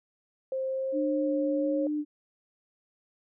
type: tone with pitch glide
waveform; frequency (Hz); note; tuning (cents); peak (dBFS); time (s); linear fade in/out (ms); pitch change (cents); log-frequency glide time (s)
sine; 527 to 546.5; C5 to C#5; +12 to -25; -28; 0.52-1.87; 2; +63; 0.66-1.65
type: tone with vibrato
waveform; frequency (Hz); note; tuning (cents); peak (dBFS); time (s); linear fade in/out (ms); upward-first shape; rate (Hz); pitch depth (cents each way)
sine; 298.2; D4; +27; -27; 0.92-2.05; 50; square; 1.4; 9
effects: none